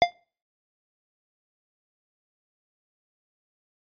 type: tone with exponential decay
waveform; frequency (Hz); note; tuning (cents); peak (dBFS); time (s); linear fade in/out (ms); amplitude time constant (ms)
square; 698.5; F5; 0; -11; 0.02-0.12; 0; 20
effects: noise-tail reverb RT60 0.4 s tail -24 dB re dry + resampled to 11025 Hz